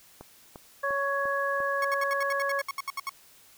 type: click train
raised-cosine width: 1 ms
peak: -28 dBFS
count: 5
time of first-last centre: 0.21-1.604 s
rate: 2.87 Hz
type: harmonic tone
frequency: 557 Hz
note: C#5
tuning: 8 cents sharp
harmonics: 1 / 2 / 3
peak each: -30 / -30 / -30 dBFS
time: 0.83-2.62 s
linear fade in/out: 10 ms
type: tone bursts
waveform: 30% pulse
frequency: 1100 Hz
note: C#6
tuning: 14 cents flat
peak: -27 dBFS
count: 14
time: 1.82-3.094 s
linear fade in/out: 2 ms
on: 26 ms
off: 70 ms
effects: white hiss -56 dBFS RMS until 3.57 s